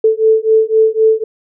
sine beating tone pair, 438.8 / 442.7 Hz, A4 / A4, -5 / +11 cents, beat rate 3.9 Hz, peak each -11 dBFS, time 0.04-1.24 s, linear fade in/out 5 ms, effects none

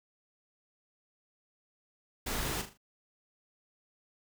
pink noise with echo, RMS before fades -35 dBFS, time 2.26-2.62 s, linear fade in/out 10 ms, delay 39 ms, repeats 4, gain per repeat -8 dB, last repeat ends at 2.776 s, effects none

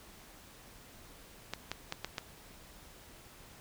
clicks, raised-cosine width 0.2 ms, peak -18 dBFS, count 5, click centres 1.536 / 1.716 / 1.924 / 2.046 / 2.182 s, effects pink hiss -55 dBFS RMS until 3.6 s

